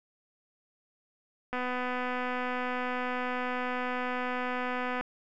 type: click train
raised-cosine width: 0.5 ms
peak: -19 dBFS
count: 871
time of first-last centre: 1.53-5.01 s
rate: 250 Hz
effects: none